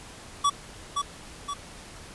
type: tone with echo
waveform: square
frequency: 1142 Hz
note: D6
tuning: 49 cents flat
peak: -20 dBFS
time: 0.44-0.5 s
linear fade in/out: 10 ms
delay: 520 ms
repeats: 2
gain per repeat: -5 dB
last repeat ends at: 1.54 s
effects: pink hiss -45 dBFS RMS until 2.14 s + resampled to 24000 Hz